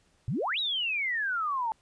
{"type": "exponential two-way sweep", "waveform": "sine", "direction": "up then down", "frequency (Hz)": [103.9, 3951, 865], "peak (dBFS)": -27, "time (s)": [0.28, 1.72], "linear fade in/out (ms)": 0, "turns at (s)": 0.59, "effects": ["pink hiss -67 dBFS RMS until 1.81 s", "resampled to 22050 Hz"]}